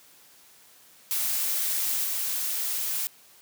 blue noise with level steps, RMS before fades -27 / -29 dBFS, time 1.11-3.07 s, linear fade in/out 0 ms, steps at 2.04 s, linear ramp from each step 5 ms, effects white hiss -55 dBFS RMS until 3.41 s + high-pass 100 Hz 12 dB/octave

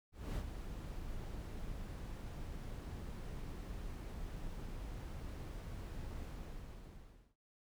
brown noise with ADSR envelope, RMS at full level -38 dBFS, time 0.12-7.36 s, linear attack 240 ms, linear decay 70 ms, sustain -7 dB, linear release 1100 ms, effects none

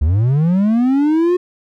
triangle linear sweep, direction up, 67.7 to 365.4 Hz, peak -9 dBFS, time 0.01-1.37 s, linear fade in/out 10 ms, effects none

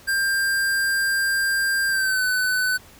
square tone with pitch glide, 1590 to 1506 Hz, G6 to F#6, +24 to +30 cents, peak -20 dBFS, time 0.07-2.78 s, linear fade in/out 20 ms, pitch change -94 cents, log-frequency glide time 1.88-2.24 s, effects pink hiss -48 dBFS RMS until 2.99 s

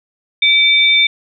sine tone pair together, 2305 / 3597 Hz, D7 / A7, -33 / +37 cents, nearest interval minor sixth, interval 770 cents, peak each -11 dBFS, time 0.42-1.07 s, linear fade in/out 5 ms, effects none

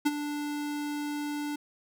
square tone with ADSR envelope, 293.7 Hz, D4, in tune, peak -21 dBFS, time 0.05-1.56 s, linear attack 15 ms, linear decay 34 ms, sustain -11 dB, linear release 7 ms, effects none

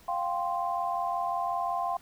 sine chord, F suspended second, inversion none, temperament equal, 698.5 / 784 / 1046.5 Hz, F5 / G5 / C6, 0 / 0 / 0 cents, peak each -31 / -33 / -32 dBFS, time 0.08-1.97 s, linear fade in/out 5 ms, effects pink hiss -57 dBFS RMS until 2.01 s

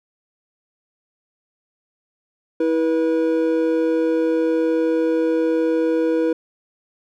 triangle tone pair together, 324.6 / 485.6 Hz, E4 / B4, -27 / -29 cents, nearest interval perfect fifth, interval 698 cents, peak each -17 dBFS, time 2.6-6.33 s, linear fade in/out 5 ms, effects none

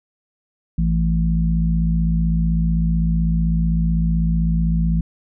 harmonic tone, 55.8 Hz, A1, 25 cents sharp, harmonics 1 / 3 / 4, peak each -18 / -18 / -28 dBFS, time 0.78-5.01 s, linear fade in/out 5 ms, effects none

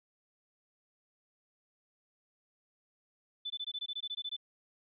sine tone bursts, 3507 Hz, A7, 6 cents flat, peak -35 dBFS, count 13, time 3.45-4.366 s, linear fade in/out 10 ms, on 52 ms, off 20 ms, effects none

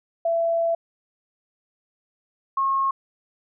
sine tone pair in turn, 669 / 1083.8 Hz, E5 / C#6, +25 / -39 cents, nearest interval minor sixth, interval 836 cents, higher second, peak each -19 dBFS, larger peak neither, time 0.25-0.75 / 2.57-2.91 s, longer first, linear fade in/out 5 ms, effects none

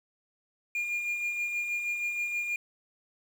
triangle tone with tremolo, 2415 Hz, D7, 48 cents sharp, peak -26 dBFS, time 0.75-2.56 s, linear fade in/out 2 ms, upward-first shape sine, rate 6.3 Hz, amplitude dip 40%, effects 9-bit

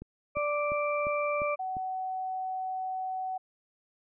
click train, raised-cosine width 3 ms, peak -29 dBFS, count 6, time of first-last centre 0.02-1.768 s, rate 2.86 Hz
harmonic tone, 587.3 Hz, D5, in tune, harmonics 1 / 2 / 4, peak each -29 / -32 / -35 dBFS, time 0.35-1.56 s, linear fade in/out 20 ms
sine tone, 751 Hz, F#5, 26 cents sharp, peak -31 dBFS, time 1.59-3.38 s, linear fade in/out 10 ms
effects none

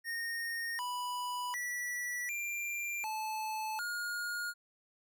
square tone with pitch steps, 1849 / 986 / 1952 / 2377 / 869 / 1429 Hz, A#6 / B5 / B6 / D7 / A5 / F6, -15 / -3 / -21 / +20 / -22 / +39 cents, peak -36 dBFS, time 0.04-4.54 s, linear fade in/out 50 ms, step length 750 ms, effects none

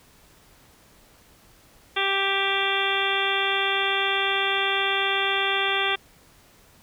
harmonic tone with a mistuned harmonic, 392 Hz, G4, in tune, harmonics 1 / 2 / 3 / 4 / 5 / 6 / 7 / 8 / 9, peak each -30 / -30 / -30 / -30 / -30 / -30 / -30 / -30 / -30 dBFS, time 1.96-5.96 s, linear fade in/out 10 ms, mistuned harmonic 8, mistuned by +53 cents, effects pink hiss -55 dBFS RMS until 6.82 s

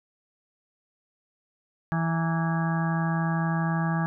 harmonic tone with a mistuned harmonic, 164.81 Hz, E3, in tune, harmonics 1 / 2 / 4 / 5 / 6 / 7 / 8 / 9 / 10, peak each -24 / -37 / -38 / -34 / -41 / -36 / -42 / -44 / -35 dBFS, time 1.92-4.06 s, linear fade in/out 0 ms, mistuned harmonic 6, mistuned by -110 cents, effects none

